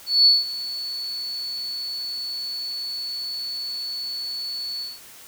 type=tone with ADSR envelope; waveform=sine; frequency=4435 Hz; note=C#8; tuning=in tune; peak=-10 dBFS; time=0.06-5 s; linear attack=200 ms; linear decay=180 ms; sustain=-17 dB; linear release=190 ms; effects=white hiss -45 dBFS RMS until 5.27 s